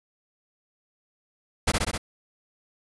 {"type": "noise with echo", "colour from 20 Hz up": "pink", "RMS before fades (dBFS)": -21, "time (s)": [1.67, 1.72], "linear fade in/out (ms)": 10, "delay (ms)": 65, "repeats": 4, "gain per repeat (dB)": -2, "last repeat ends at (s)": 1.98, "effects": ["resampled to 24000 Hz"]}